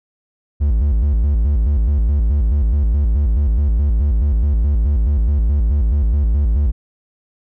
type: tone with vibrato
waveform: triangle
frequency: 63 Hz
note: B1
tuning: 35 cents sharp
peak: -10 dBFS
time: 0.6-6.72 s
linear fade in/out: 20 ms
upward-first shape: square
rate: 4.7 Hz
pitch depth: 240 cents each way
effects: none